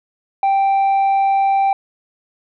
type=tone with tanh clipping; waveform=sine; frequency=784 Hz; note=G5; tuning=in tune; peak=-13 dBFS; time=0.43-1.73 s; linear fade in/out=2 ms; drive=3 dB; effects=none